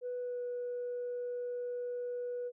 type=tone with pitch glide; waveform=sine; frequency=493.7 to 488.9 Hz; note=B4 to B4; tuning=-1 to -18 cents; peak=-34 dBFS; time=0.01-2.52 s; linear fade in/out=50 ms; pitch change=-17 cents; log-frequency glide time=0.18-0.42 s; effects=tanh soft clip ceiling -32 dBFS